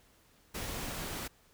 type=noise; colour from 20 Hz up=pink; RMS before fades=-39 dBFS; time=0.54-1.28 s; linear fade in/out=10 ms; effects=pink hiss -65 dBFS RMS until 1.53 s